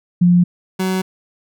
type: tone pair in turn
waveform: sine / 30% pulse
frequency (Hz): 176.3 / 187.38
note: F3 / F#3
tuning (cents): +17 / +22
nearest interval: minor second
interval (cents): 105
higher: second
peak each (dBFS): -8 / -14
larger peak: first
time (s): 0.21-0.44 / 0.79-1.02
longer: neither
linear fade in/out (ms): 10
effects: none